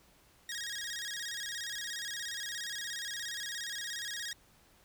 15% pulse tone with vibrato, 1760 Hz, A6, in tune, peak -31 dBFS, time 0.49-4.33 s, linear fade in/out 2 ms, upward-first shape square, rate 17 Hz, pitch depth 110 cents each way, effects pink hiss -64 dBFS RMS until 4.84 s

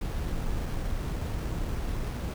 brown noise with sample-and-hold, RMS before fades -31 dBFS, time 0.01-2.34 s, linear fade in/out 5 ms, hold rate 7350 Hz, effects none

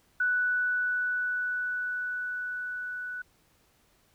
sine tone with level ramp, 1483 Hz, F#6, 4 cents sharp, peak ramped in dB -23 to -34 dBFS, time 0.2-3.22 s, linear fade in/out 5 ms, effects pink hiss -66 dBFS RMS until 4.14 s

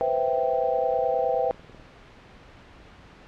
sine chord, C major seventh, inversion third, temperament equal, 493.9 / 523.3 / 659.3 / 784 Hz, B4 / C5 / E5 / G5, 0 / 0 / 0 / 0 cents, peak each -27 dBFS, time 0.01-1.51 s, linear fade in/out 0 ms
click train, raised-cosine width 2 ms, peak -34 dBFS, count 36, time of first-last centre 0.03-1.798 s, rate 19.8 Hz
effects pink hiss -49 dBFS RMS until 3.27 s + low-pass 3000 Hz 12 dB/octave

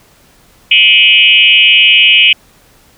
sine tone with frequency modulation, 2727 Hz, F7, 42 cents flat, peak -3 dBFS, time 0.71-2.33 s, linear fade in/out 5 ms, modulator 190 Hz, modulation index 2.1, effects pink hiss -46 dBFS RMS until 2.97 s

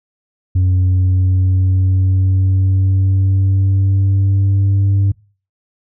sine tone with pitch glide, 92.1 to 98.71 Hz, F#2 to G2, -7 to +13 cents, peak -7 dBFS, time 0.55-5.12 s, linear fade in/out 10 ms, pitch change +120 cents, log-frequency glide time 0.85-4.83 s, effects noise-tail reverb RT60 0.4 s tail -26 dB re dry + tanh soft clip ceiling -9 dBFS

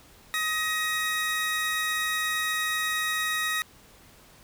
30% pulse tone pair together, 1262.8 / 1890 Hz, D#6 / A#6, +25 / +23 cents, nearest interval perfect fifth, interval 698 cents, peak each -29 / -24 dBFS, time 0.34-3.62 s, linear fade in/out 0 ms, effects pink hiss -54 dBFS RMS until 4.43 s

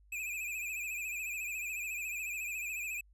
square tone with vibrato, 2489 Hz, D#7, in tune, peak -37 dBFS, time 0.12-3.01 s, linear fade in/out 5 ms, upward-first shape sine, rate 14 Hz, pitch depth 84 cents each way, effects added 50 Hz sine -60 dBFS peak until 3.13 s

